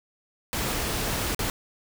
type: noise with dropouts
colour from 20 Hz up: pink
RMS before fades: -28 dBFS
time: 0.53-1.5 s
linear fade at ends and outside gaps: 0 ms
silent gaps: 1.347-1.392 s
effects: none